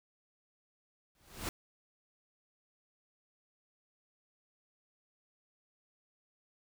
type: noise with exponential growth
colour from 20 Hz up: pink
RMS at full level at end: -35 dBFS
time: 1.15-1.49 s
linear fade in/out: 1 ms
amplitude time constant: 73 ms
effects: none